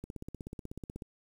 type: click train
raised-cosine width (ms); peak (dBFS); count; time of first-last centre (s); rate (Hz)
3; -28; 17; 0.04-1.022; 16.3
effects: 9-bit